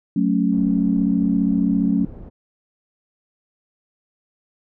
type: chord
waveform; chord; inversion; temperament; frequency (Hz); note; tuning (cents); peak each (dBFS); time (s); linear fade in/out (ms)
sine; F# minor; none; equal; 185 / 220 / 277.2; F#3 / A3 / C#4; 0 / 0 / 0; -20; 0.16-2.05; 5
type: low-pass noise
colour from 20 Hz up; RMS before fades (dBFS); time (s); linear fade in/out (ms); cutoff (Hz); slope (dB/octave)
pink; -38; 0.51-2.3; 20; 410; 12
effects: none